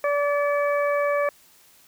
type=harmonic tone with a mistuned harmonic; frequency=577 Hz; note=D5; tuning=31 cents flat; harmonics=1 / 2 / 3 / 4; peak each=-21 / -27 / -31 / -33 dBFS; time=0.04-1.29 s; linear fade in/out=2 ms; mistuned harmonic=4; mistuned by=-15 cents; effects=white hiss -55 dBFS RMS until 1.87 s